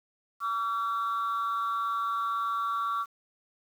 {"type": "tone pair together", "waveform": "sine", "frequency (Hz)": [1143, 1360.8], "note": ["D6", "F6"], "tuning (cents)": [-47, -45], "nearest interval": "minor third", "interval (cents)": 302, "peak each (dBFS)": [-27, -30], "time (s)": [0.4, 3.06], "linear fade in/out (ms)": 50, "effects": ["tanh soft clip ceiling -24 dBFS", "9-bit"]}